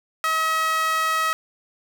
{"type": "tone with high-pass filter", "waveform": "sawtooth", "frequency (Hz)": 639, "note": "D#5", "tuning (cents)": 46, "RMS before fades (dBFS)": -22, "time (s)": [0.24, 1.33], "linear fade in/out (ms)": 0, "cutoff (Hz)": 1400, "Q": 3.5, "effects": []}